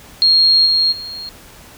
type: tone with level steps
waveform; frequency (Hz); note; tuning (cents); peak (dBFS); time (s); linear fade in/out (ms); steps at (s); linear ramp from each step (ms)
sine; 4254; C8; +28; -8 / -11 / -26; 0.22-1.29; 0; 0.65 / 0.91; 20
effects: pink hiss -41 dBFS RMS until 1.77 s